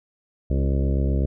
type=harmonic tone with a mistuned harmonic; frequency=68 Hz; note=C#2; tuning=33 cents flat; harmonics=1 / 2 / 3 / 4 / 5 / 6 / 7 / 8 / 9; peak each=-20 / -26 / -30 / -32 / -34 / -36 / -37 / -38 / -39 dBFS; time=0.5-1.26 s; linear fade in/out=5 ms; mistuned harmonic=5; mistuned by=+21 cents; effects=none